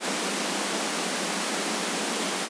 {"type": "high-pass noise", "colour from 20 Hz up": "pink", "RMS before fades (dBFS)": -28, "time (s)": [0, 2.49], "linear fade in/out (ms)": 50, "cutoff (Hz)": 180, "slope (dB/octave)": 96, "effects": ["resampled to 22050 Hz"]}